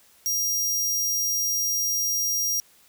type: tone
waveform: sawtooth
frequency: 5700 Hz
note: F8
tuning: 34 cents sharp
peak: -20 dBFS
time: 0.26-2.6 s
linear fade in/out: 0 ms
effects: white hiss -57 dBFS RMS until 2.88 s